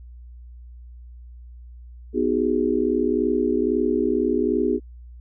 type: chord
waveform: sine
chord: G# minor seventh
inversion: first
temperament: just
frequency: 249.2 / 311.5 / 373.8 / 415.3 Hz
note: B3 / D#4 / F#4 / G#4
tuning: +16 / +2 / +18 / 0 cents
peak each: -24 dBFS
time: 2.13-4.8 s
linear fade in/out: 50 ms
effects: added 60 Hz sine -39 dBFS peak until 5.2 s